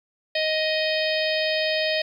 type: harmonic tone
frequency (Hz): 625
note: D#5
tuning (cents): +8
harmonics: 1 / 3 / 4 / 5 / 6 / 7 / 8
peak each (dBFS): -24 / -29 / -30 / -31 / -32 / -32 / -33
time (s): 0.35-2.02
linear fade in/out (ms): 5
effects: 9-bit

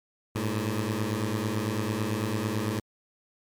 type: beating tone pair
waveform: 15% pulse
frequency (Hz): 103.83 / 112.83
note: G#2 / A2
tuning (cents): 0 / +44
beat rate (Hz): 9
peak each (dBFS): -23 / -24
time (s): 0.35-2.8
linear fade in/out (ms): 10
effects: MP3 96 kbps

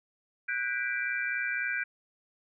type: chord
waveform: sine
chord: G major seventh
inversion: third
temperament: equal with one note detuned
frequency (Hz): 1480 / 1603.7 / 1975.5 / 2349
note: F#6 / G6 / B6 / D7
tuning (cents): 0 / +39 / 0 / 0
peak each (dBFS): -34 / -33 / -39 / -34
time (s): 0.48-1.84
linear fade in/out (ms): 10
effects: none

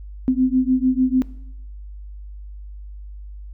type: beating tone pair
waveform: sine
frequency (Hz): 254.3 / 261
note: C4 / C4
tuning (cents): -49 / -4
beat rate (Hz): 6.7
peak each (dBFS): -18 / -18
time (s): 0.28-1.22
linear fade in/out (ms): 0
effects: noise-tail reverb RT60 0.8 s tail -19 dB re dry + added 50 Hz sine -33 dBFS peak until 3.53 s

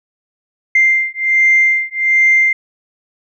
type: beating tone pair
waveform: sine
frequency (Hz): 2093 / 2094.3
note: C7 / C7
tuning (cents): 0 / +1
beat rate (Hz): 1.3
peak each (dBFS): -12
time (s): 0.75-2.53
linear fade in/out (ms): 5
effects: tanh soft clip ceiling -2 dBFS

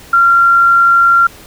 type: tone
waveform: sine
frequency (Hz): 1378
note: F6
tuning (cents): -24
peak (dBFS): -5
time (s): 0.13-1.27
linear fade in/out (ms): 5
effects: pink hiss -37 dBFS RMS until 1.46 s

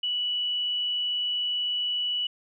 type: tone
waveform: sine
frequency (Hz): 2951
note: F#7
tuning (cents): -5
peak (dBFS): -25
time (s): 0.03-2.27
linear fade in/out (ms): 5
effects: none

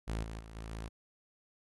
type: tone with level steps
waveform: sawtooth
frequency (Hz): 55.1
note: A1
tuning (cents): +3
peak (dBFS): -30 / -37 / -44 / -38 / -36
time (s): 0.07-0.89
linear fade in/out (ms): 20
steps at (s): 0.23 / 0.4 / 0.55 / 0.71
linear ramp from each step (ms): 5
effects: AAC 32 kbps

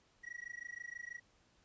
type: tone with amplitude modulation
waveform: triangle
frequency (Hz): 1918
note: A#6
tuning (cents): +49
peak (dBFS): -39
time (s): 0.23-1.2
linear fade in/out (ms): 20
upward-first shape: sine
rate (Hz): 26.2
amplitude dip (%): 100
effects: pink hiss -71 dBFS RMS until 1.64 s + resampled to 16000 Hz

